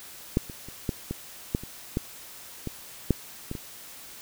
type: clicks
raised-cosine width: 3 ms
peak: -8 / -26 / -28 / -13 / -17 / -11 / -26 / -12 / -18 / -7 / -19 / -22 dBFS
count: 12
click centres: 0.371 / 0.498 / 0.686 / 0.892 / 1.11 / 1.549 / 1.636 / 1.971 / 2.673 / 3.107 / 3.514 / 3.552 s
effects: white hiss -45 dBFS RMS until 4.21 s